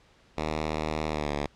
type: tone with pitch glide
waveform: 5% pulse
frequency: 77.5 to 72.73 Hz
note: D#2 to D2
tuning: -6 to -16 cents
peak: -17 dBFS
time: 0.37-1.47 s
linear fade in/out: 10 ms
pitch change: -110 cents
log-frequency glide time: 1.09-1.32 s
effects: pink hiss -60 dBFS RMS until 1.55 s + low-pass 5000 Hz 12 dB/octave